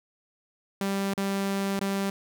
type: tone with dropouts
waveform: sawtooth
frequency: 196.6 Hz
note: G3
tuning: 5 cents sharp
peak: -22 dBFS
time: 0.81-2.1 s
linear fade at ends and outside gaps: 2 ms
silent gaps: 1.138-1.177 / 1.793-1.812 s
effects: none